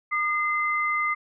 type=tone pair together; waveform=sine; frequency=1214.2 / 2065 Hz; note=D#6 / C7; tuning=-43 / -23 cents; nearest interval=major sixth; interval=920 cents; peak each=-25 dBFS; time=0.11-1.15 s; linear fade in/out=20 ms; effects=none